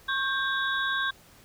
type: tone cluster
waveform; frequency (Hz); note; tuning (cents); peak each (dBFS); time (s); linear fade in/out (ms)
sine; 1091 / 1583 / 3429 / 3782; C#6 / G6 / A7 / A#7; -28 / +17 / -45 / +24; -32 / -27 / -35 / -35; 0.08-1.11; 10
effects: pink hiss -55 dBFS RMS until 1.44 s